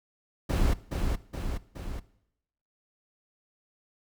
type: noise with echo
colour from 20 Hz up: brown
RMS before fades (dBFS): -24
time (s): 0.49-0.74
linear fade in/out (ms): 10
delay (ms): 420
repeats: 3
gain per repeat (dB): -4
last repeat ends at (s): 2
effects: noise-tail reverb RT60 0.8 s tail -19 dB re dry